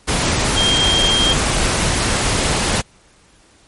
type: tone in noise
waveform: sine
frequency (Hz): 3206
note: G7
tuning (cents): +38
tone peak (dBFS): -14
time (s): 0.56-1.34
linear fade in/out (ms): 20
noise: pink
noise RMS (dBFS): -17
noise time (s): 0.07-2.82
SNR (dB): 0
effects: pink hiss -51 dBFS RMS until 3.67 s + MP3 48 kbps